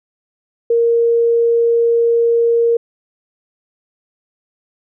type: tone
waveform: sine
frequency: 466.2 Hz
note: A#4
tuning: in tune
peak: -10 dBFS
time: 0.7-2.77 s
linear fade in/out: 5 ms
effects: none